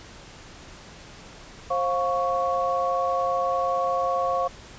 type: tone cluster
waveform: sine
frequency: 532 / 707 / 1113 Hz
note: C5 / F5 / C#6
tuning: +29 / +21 / +7 cents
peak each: -26 dBFS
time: 1.7-4.48 s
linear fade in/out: 10 ms
effects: pink hiss -45 dBFS RMS until 4.78 s + resampled to 16000 Hz